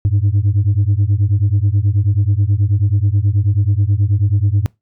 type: beating tone pair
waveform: sine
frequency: 96.7 / 106 Hz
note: G2 / G#2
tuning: -23 / +36 cents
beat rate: 9.3 Hz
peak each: -12 dBFS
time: 0.05-4.66 s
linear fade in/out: 0 ms
effects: noise-tail reverb RT60 0.2 s tail -26 dB re dry + tanh soft clip ceiling -8 dBFS